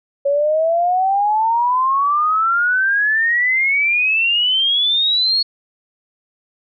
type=exponential sweep; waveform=sine; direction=up; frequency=554.4 to 4367 Hz; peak=-13 dBFS; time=0.25-5.43 s; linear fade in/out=10 ms; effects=none